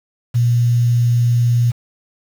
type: tone with quantisation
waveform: sine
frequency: 119.8 Hz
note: A#2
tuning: 48 cents sharp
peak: -11 dBFS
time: 0.34-1.72 s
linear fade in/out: 20 ms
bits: 6
effects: none